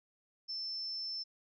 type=tone; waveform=sine; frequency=5310 Hz; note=E8; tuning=12 cents sharp; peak=-37 dBFS; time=0.48-1.24 s; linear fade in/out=20 ms; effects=none